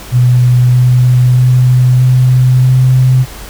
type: tone with pitch steps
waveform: sine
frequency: 123.9 / 125.05 / 126.21 / 127.38 / 128.57 Hz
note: B2 / B2 / B2 / C3 / C3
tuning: +6 / +22 / +38 / -46 / -30 cents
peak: -4 dBFS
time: 0.11-3.26 s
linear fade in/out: 50 ms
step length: 630 ms
effects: added 50 Hz sine -30 dBFS peak until 3.49 s + pink hiss -30 dBFS RMS until 3.49 s